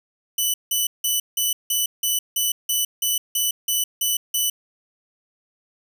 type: tone bursts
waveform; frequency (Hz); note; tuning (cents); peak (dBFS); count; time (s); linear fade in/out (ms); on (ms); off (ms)
10% pulse; 2981; F#7; +12; -11; 13; 0.38-4.5; 5; 160; 170
effects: none